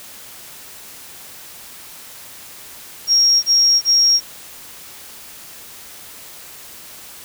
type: tone bursts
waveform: sine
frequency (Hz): 5588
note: F8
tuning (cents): 0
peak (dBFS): -10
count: 3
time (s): 3.07-4.206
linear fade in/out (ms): 50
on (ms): 360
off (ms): 28
effects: white hiss -38 dBFS RMS until 7.24 s